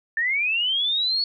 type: linear sweep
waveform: sine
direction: up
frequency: 1760 to 4435 Hz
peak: -20 dBFS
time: 0.17-1.24 s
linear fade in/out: 2 ms
effects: none